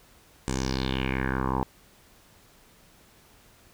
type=tone with low-pass filter sweep; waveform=10% pulse; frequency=65.41 Hz; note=C2; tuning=in tune; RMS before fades=-28 dBFS; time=0.48-1.63 s; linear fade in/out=0 ms; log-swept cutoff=8000 to 840 Hz; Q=4.1; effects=pink hiss -57 dBFS RMS until 3.73 s